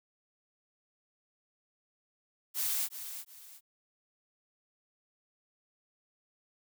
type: noise with echo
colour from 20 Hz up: blue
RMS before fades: -32 dBFS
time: 2.54-2.89 s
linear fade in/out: 50 ms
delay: 360 ms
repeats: 2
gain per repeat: -10 dB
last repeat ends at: 3.61 s
effects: none